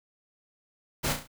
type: noise with echo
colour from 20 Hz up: pink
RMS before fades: -28 dBFS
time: 1.03-1.14 s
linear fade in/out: 20 ms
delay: 34 ms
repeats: 4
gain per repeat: -6 dB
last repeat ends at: 1.276 s
effects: none